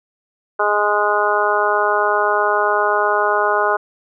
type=harmonic tone; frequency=207.7 Hz; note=G#3; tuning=in tune; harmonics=2 / 3 / 4 / 5 / 6 / 7; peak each=-21 / -21 / -21 / -21 / -21 / -21 dBFS; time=0.59-3.77 s; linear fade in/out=10 ms; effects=none